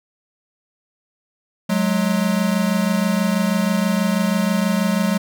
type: tone pair together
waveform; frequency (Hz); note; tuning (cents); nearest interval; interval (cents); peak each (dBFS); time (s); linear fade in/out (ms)
square; 184.6 / 210.8; F#3 / G#3; -4 / +26; major second; 230; -20; 1.69-5.18; 10
effects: none